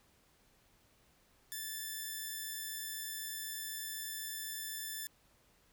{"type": "tone", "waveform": "5% pulse", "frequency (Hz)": 1756, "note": "A6", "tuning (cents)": -4, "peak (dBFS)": -29, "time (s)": [1.52, 5.07], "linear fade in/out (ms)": 0, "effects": ["pink hiss -69 dBFS RMS until 5.72 s"]}